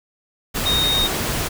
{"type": "tone in noise", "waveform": "sine", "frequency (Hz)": 3714, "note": "A#7", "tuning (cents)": -7, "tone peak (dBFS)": -17, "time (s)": [0.65, 1.08], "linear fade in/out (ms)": 20, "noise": "pink", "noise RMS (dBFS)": -23, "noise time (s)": [0.54, 1.49], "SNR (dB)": 3, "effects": []}